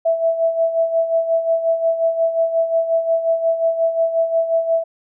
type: tone with tremolo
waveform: sine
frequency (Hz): 659.3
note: E5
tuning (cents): 0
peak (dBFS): -12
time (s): 0.05-4.84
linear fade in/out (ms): 10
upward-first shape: sine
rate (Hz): 5.6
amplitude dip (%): 65
effects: none